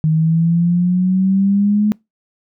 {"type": "exponential sweep", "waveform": "sine", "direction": "up", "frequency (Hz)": [155.56, 212.6], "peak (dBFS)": -11, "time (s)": [0.04, 1.92], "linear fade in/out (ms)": 0, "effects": ["noise-tail reverb RT60 0.2 s tail -25 dB re dry"]}